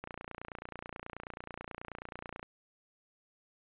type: click train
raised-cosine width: 0.5 ms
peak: -26 dBFS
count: 71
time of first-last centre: 0.04-2.429 s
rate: 29.3 Hz
effects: resampled to 8000 Hz